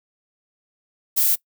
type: noise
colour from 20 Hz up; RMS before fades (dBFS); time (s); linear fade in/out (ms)
violet; -18; 1.16-1.36; 20
effects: noise-tail reverb RT60 0.1 s tail -21 dB re dry